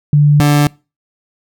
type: tone pair in turn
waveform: sine / 30% pulse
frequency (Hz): 146.83 / 146.31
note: D3 / D3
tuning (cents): 0 / -6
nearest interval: unison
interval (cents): 6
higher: first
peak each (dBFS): -5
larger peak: neither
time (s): 0.13-0.4 / 0.4-0.67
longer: neither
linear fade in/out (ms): 2
effects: noise-tail reverb RT60 0.3 s tail -25 dB re dry